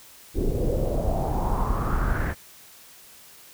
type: noise with low-pass filter sweep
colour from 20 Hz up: brown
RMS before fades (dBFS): -24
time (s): 0.34-2.35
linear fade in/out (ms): 50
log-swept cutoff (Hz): 380 to 1800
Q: 5
effects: white hiss -49 dBFS RMS until 3.53 s